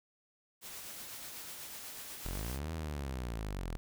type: noise with tremolo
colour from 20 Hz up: white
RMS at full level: -45 dBFS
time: 0.61-2.6 s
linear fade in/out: 50 ms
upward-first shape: sine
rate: 8.1 Hz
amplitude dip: 25%
type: linear two-way sweep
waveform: sawtooth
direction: up then down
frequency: 38.89 to 82.41 to 38.89 Hz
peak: -33 dBFS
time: 2.25-3.77 s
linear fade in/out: 0 ms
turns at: 2.72 s
effects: none

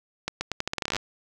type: accelerating click train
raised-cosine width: 0.2 ms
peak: -10 dBFS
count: 16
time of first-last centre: 0.28-0.965 s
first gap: 130 ms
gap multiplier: 0.82
effects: none

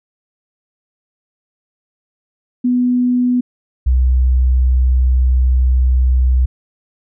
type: tone pair in turn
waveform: sine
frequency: 247.5 / 63.39 Hz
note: B3 / B1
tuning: +4 / +46 cents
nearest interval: 2 octaves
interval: 2358 cents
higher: first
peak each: -11 / -9 dBFS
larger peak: second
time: 2.64-3.41 / 3.86-6.46 s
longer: second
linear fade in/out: 10 ms
effects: none

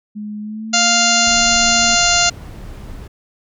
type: tone with pitch glide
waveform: sine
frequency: 210 to 230.3 Hz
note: G#3 to A#3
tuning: +19 to -21 cents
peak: -24 dBFS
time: 0.15-1.96 s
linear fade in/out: 20 ms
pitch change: +160 cents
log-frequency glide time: 0.41-0.89 s
type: harmonic tone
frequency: 698.5 Hz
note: F5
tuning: in tune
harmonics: 1 / 2 / 3 / 4 / 5 / 6 / 7 / 8 / 9 / 10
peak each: -19 / -19 / -24 / -19 / -24 / -19 / -23 / -24 / -20 / -19 dBFS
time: 0.73-2.3 s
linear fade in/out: 10 ms
type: noise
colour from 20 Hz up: brown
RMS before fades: -31 dBFS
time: 1.26-3.08 s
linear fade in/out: 10 ms
effects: none

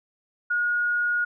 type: tone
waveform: sine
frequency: 1441 Hz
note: F#6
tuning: 46 cents flat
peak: -21 dBFS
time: 0.5-1.25 s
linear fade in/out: 10 ms
effects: none

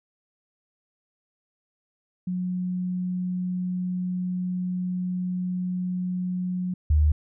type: tone pair in turn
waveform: sine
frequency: 181.5 / 75.67 Hz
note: F#3 / D#2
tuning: -33 / -48 cents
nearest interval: octave + minor third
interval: 1515 cents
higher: first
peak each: -25 / -16 dBFS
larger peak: second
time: 2.27-6.74 / 6.9-7.12 s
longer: first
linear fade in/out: 5 ms
effects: none

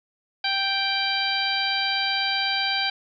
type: harmonic tone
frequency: 784 Hz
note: G5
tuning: in tune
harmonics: 1 / 2 / 3 / 4 / 5 / 6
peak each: -29 / -29 / -29 / -29 / -29 / -29 dBFS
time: 0.44-2.9 s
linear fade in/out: 5 ms
effects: none

